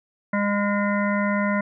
harmonic tone, 203.8 Hz, G#3, 32 cents flat, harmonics 1 / 3 / 5 / 7 / 9 / 10, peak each -22 / -27 / -29 / -30 / -32 / -32 dBFS, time 0.33-1.61 s, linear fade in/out 5 ms, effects none

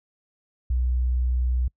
sine tone, 62.1 Hz, B1, 10 cents sharp, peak -20 dBFS, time 0.7-1.68 s, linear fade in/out 5 ms, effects noise-tail reverb RT60 0.1 s tail -26 dB re dry

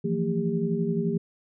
sine tone cluster, 163.8 / 175.4 / 225.9 / 401.1 Hz, E3 / F3 / A3 / G4, -11 / +8 / +46 / +40 cents, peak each -29 dBFS, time 0.04-1.18 s, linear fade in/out 10 ms, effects none

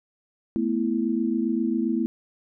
sine chord, A suspended second, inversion none, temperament just, 220 / 247.5 / 330 Hz, A3 / B3 / E4, 0 / +4 / +2 cents, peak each -26 dBFS, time 0.56-2.06 s, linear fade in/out 0 ms, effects none

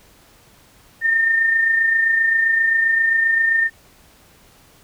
sine tone with amplitude modulation, 1814 Hz, A#6, 48 cents flat, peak -12 dBFS, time 1.01-3.7 s, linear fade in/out 50 ms, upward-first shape sine, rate 27.6 Hz, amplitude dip 40%, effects pink hiss -51 dBFS RMS until 4.83 s

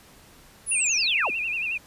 sine linear sweep, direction down, 10548 to 98 Hz, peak -22 dBFS, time 0.66-1.31 s, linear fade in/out 50 ms
sine tone with vibrato, 2575 Hz, E7, 41 cents flat, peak -25 dBFS, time 0.71-1.78 s, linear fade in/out 10 ms, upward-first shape sine, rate 11 Hz, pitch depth 120 cents each way
effects pink hiss -52 dBFS RMS until 1.86 s + resampled to 32000 Hz

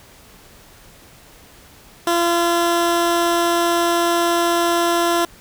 15% pulse tone, 342 Hz, F4, 36 cents flat, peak -9 dBFS, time 2.07-5.25 s, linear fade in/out 2 ms, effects pink hiss -46 dBFS RMS until 5.4 s

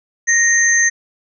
sine tone pair together, 1864.7 / 6272 Hz, A#6 / G8, 0 / 0 cents, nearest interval octave + major sixth, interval 2100 cents, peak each -12 / -15 dBFS, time 0.27-0.9 s, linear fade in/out 20 ms, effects none

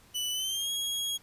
sawtooth tone with pitch glide, 2977 to 3303 Hz, F#7 to G#7, +10 to -10 cents, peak -27 dBFS, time 0.14-1.18 s, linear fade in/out 20 ms, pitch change +180 cents, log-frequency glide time 0.32-0.71 s, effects pink hiss -59 dBFS RMS until 1.22 s + resampled to 32000 Hz

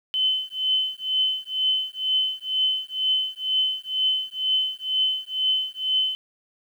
sine tone with tremolo, 3048 Hz, G7, 49 cents flat, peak -17 dBFS, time 0.14-6.15 s, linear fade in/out 0 ms, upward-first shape triangle, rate 2.1 Hz, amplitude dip 100%, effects 9-bit

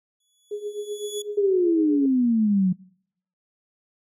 20% pulse tone with exponential growth, 3400 Hz, G#7, 40 cents sharp, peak -25 dBFS, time 0.2-1.22 s, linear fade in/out 5 ms, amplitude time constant 220 ms
sine tone with tremolo, 415.3 Hz, G#4, in tune, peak -25 dBFS, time 0.51-2.06 s, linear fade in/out 5 ms, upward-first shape triangle, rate 7.9 Hz, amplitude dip 85%
sine exponential sweep, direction down, 415.3 to 179.3 Hz, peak -17 dBFS, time 1.37-2.73 s, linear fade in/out 10 ms
effects noise-tail reverb RT60 0.7 s tail -25 dB re dry

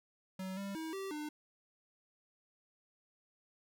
square tone with pitch steps, 188.4 / 197.8 / 320.5 / 387.9 / 300.9 Hz, F#3 / G3 / E4 / G4 / D4, +32 / +16 / -49 / -18 / +42 cents, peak -40 dBFS, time 0.39-1.29 s, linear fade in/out 5 ms, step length 180 ms, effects none

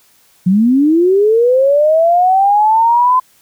sine linear sweep, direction up, 174.61 to 1027 Hz, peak -7 dBFS, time 0.46-3.2 s, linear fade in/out 10 ms, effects white hiss -51 dBFS RMS until 3.41 s

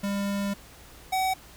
square tone pair in turn, 200.2 / 755.9 Hz, G3 / F#5, +37 / +37 cents, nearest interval octave + major seventh, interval 2300 cents, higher second, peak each -27 / -24 dBFS, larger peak second, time 0.03-0.54 / 1.12-1.34 s, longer first, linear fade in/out 10 ms, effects added 60 Hz sine -53 dBFS peak until 1.56 s + pink hiss -50 dBFS RMS until 1.56 s

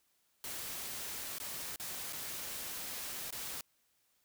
white noise with dropouts, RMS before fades -42 dBFS, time 0.44-3.61 s, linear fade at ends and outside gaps 1 ms, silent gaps 1.384-1.4 / 1.76-1.798 / 2.126-2.131 / 3.306-3.325 s, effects white hiss -75 dBFS RMS until 4.24 s

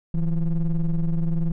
triangle ring-modulated tone, 87.31 Hz, F2, in tune, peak -14 dBFS, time 0.14-1.52 s, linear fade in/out 5 ms, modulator 76.8 Hz, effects none

